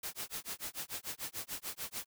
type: noise with tremolo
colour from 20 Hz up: white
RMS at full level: -39 dBFS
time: 0.03-2.06 s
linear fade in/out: 5 ms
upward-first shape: sine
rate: 6.8 Hz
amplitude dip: 100%
effects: none